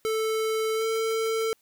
square tone with pitch glide, 440 to 446.7 Hz, A4 to A4, 0 to +26 cents, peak -25 dBFS, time 0.05-1.53 s, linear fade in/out 0 ms, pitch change +26 cents, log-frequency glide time 0.75-0.84 s, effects white hiss -67 dBFS RMS until 1.61 s

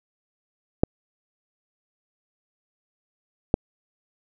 clicks, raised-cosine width 2 ms, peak -3 dBFS, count 2, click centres 0.835 / 3.541 s, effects none

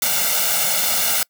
white noise with comb filter, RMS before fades -19 dBFS, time 0.02-1.23 s, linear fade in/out 2 ms, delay 1.4 ms, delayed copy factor +0.95, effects noise-tail reverb RT60 0.1 s tail -26 dB re dry + high-pass 200 Hz 12 dB/octave

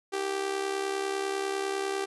sawtooth tone with amplitude modulation, 391.1 Hz, G4, 4 cents flat, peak -22 dBFS, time 0.12-2.06 s, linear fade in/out 20 ms, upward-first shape sine, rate 70 Hz, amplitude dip 65%, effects resampled to 24000 Hz

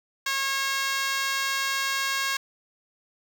5% pulse tone with high-pass filter, 544 Hz, C#5, 33 cents flat, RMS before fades -27 dBFS, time 0.26-2.37 s, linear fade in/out 5 ms, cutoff 1300 Hz, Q 3.3, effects 8-bit

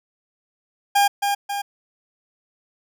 40% pulse tone with echo, 807 Hz, G#5, 50 cents flat, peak -13 dBFS, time 0.95-1.08 s, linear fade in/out 10 ms, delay 270 ms, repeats 2, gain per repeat -5 dB, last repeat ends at 1.62 s, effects none

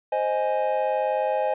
triangle chord, Ab major, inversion first, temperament equal, 523.3 / 622.3 / 830.6 Hz, C5 / Eb5 / Ab5, 0 / 0 / 0 cents, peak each -24 dBFS, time 0.12-1.54 s, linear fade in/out 5 ms, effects resampled to 8000 Hz

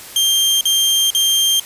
sawtooth tone bursts, 3178 Hz, G7, 23 cents sharp, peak -9 dBFS, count 3, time 0.16-1.598 s, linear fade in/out 2 ms, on 450 ms, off 44 ms, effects white hiss -35 dBFS RMS until 1.65 s + resampled to 32000 Hz

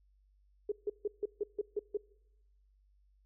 sine tone bursts, 415.3 Hz, G#4, in tune, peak -30 dBFS, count 8, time 0.69-1.972 s, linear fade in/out 5 ms, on 29 ms, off 150 ms, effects noise-tail reverb RT60 0.9 s tail -23 dB re dry + added 49 Hz sine -65 dBFS peak until 3.25 s

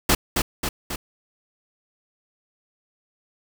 pink noise with echo, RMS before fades -17 dBFS, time 0.09-0.15 s, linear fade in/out 5 ms, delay 270 ms, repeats 3, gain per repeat -4 dB, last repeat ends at 0.96 s, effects none

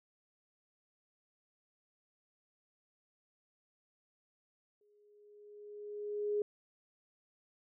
sine tone with exponential growth, 415.3 Hz, G#4, in tune, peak -29 dBFS, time 4.81-6.42 s, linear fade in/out 2 ms, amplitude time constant 350 ms, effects none

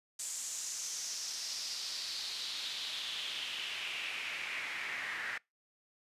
pink noise with band-pass filter sweep, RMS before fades -40 dBFS, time 0.19-5.38 s, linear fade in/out 5 ms, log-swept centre 7600 to 1800 Hz, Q 3.6, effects noise-tail reverb RT60 0.2 s tail -24 dB re dry + resampled to 32000 Hz

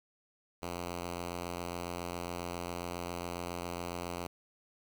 5% pulse tone, 87.31 Hz, F2, in tune, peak -26 dBFS, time 0.62-4.27 s, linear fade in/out 5 ms, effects 11-bit

